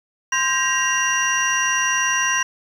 sine tone cluster, 1039 / 1586 / 1895 / 2783 / 5780 Hz, C6 / G6 / A#6 / F7 / F#8, -12 / +20 / +28 / -7 / -41 cents, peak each -23 dBFS, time 0.32-2.43 s, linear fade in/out 5 ms, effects tanh soft clip ceiling -9 dBFS + 8-bit

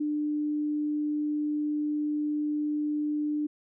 sine tone, 298.6 Hz, D4, 29 cents sharp, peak -26 dBFS, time 0-3.47 s, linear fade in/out 10 ms, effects none

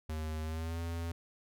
square tone with pitch glide, 78.3 to 83.92 Hz, D#2 to E2, +11 to +31 cents, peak -36 dBFS, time 0.09-1.12 s, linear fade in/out 5 ms, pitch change +120 cents, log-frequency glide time 0.42-0.8 s, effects none

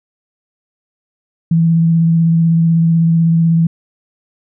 sine tone with vibrato, 165.3 Hz, E3, 5 cents sharp, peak -8 dBFS, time 1.51-3.67 s, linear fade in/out 5 ms, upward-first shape sine, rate 16 Hz, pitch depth 16 cents each way, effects none

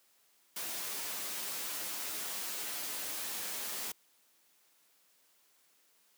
white noise with comb filter, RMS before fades -39 dBFS, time 0.56-3.92 s, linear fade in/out 5 ms, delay 9.7 ms, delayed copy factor +0.5, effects white hiss -69 dBFS RMS until 6.17 s + high-pass 200 Hz 12 dB/octave

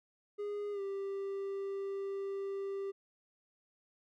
triangle tone with pitch glide, 411.4 to 393.5 Hz, G#4 to G4, -16 to +7 cents, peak -34 dBFS, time 0.38-2.92 s, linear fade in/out 20 ms, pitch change -77 cents, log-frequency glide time 0.72-0.81 s, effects none

